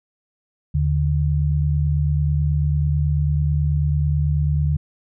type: tone pair together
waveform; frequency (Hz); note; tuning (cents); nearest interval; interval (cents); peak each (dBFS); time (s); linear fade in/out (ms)
sine; 78.05 / 147.2; D#2 / D3; +6 / +4; major seventh; 1098; -19; 0.74-4.77; 10
effects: none